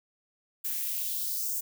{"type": "noise with high-pass filter sweep", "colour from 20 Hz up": "violet", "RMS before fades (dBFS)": -32, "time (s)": [0.64, 1.61], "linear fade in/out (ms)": 10, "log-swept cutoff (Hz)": [1500, 7200], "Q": 1.8, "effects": []}